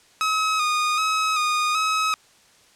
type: tone with vibrato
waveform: sawtooth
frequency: 1254 Hz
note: D#6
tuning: 13 cents sharp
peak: -16 dBFS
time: 0.21-2.14 s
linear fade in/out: 0 ms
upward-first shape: square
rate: 1.3 Hz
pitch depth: 34 cents each way
effects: white hiss -55 dBFS RMS until 2.75 s + low-pass 8000 Hz 12 dB/octave